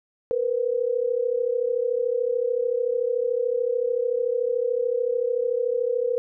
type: tone pair together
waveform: sine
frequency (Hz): 468.4 / 502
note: A#4 / B4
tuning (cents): +8 / +28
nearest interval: minor second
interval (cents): 120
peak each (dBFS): -24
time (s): 0.31-6.18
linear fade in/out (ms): 0
effects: none